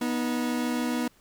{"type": "tone pair together", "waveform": "40% pulse", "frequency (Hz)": [243.6, 310.6], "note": ["B3", "D#4"], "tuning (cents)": [-24, -3], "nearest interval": "major third", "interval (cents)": 421, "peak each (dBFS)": [-26, -31], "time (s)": [0.01, 1.08], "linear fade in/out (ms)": 5, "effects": ["pink hiss -61 dBFS RMS until 1.2 s"]}